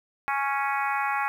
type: harmonic tone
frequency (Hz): 277.2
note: C#4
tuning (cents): 0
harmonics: 3 / 4 / 5 / 6 / 7 / 8 / 9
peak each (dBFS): -28 / -30 / -32 / -34 / -35 / -36 / -37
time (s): 0.28-1.28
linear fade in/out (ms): 0
effects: 9-bit